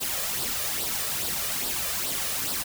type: noise with flanger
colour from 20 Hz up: white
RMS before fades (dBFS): -29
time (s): 0-2.64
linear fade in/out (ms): 20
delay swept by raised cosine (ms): 0.22 to 1.72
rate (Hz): 2.4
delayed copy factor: +0.55
effects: none